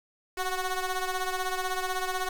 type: ring-modulated tone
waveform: 15% pulse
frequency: 370 Hz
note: F#4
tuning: in tune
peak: -19 dBFS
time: 0.37-2.29 s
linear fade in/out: 5 ms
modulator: 362 Hz
effects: none